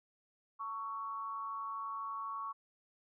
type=tone with amplitude modulation; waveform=sine; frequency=1114 Hz; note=C#6; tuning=8 cents sharp; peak=-35 dBFS; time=0.59-2.53 s; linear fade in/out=20 ms; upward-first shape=sine; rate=212 Hz; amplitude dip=65%; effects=none